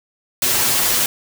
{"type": "noise with comb filter", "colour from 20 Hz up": "white", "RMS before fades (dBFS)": -17, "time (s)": [0.42, 1.06], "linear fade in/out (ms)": 2, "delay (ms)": 8.2, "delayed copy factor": 0.9, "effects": []}